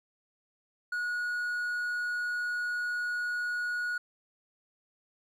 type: tone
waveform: triangle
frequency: 1454 Hz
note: F#6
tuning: 31 cents flat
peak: -28 dBFS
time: 0.92-3.98 s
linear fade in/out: 5 ms
effects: none